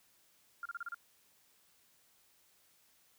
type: tone bursts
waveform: sine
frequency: 1396.9 Hz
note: F6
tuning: in tune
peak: -38 dBFS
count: 6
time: 0.63-0.945 s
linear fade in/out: 2 ms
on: 25 ms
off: 33 ms
effects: white hiss -69 dBFS RMS until 3.18 s